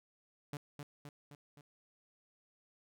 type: tone with echo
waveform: sawtooth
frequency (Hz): 145.2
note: D3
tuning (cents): -19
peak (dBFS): -36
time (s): 0.53-0.57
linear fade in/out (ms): 2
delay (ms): 260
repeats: 4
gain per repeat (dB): -4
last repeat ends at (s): 1.61
effects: none